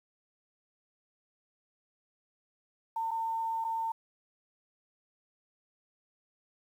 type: tone with dropouts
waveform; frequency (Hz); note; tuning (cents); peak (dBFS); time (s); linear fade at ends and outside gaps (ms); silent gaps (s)
sine; 904; A5; +47; -30; 2.96-3.92; 5; 3.109-3.113 / 3.643-3.647
effects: 10-bit